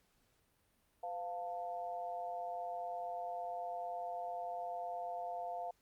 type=tone with amplitude modulation; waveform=sine; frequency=698.5 Hz; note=F5; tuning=in tune; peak=-35 dBFS; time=1.03-5.71 s; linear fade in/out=5 ms; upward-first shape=sine; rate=191 Hz; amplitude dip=85%; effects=pink hiss -75 dBFS RMS until 5.81 s + Opus 48 kbps